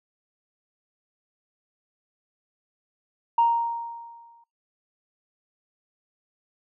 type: tone with exponential decay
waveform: sine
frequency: 932.3 Hz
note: A#5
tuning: in tune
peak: -14 dBFS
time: 3.38-4.44 s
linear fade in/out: 5 ms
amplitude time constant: 230 ms
effects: noise-tail reverb RT60 0.2 s tail -25 dB re dry + tanh soft clip ceiling -11 dBFS